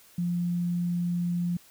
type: tone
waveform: sine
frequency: 174.61 Hz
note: F3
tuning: in tune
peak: -25 dBFS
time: 0.18-1.57 s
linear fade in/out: 5 ms
effects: white hiss -56 dBFS RMS until 1.7 s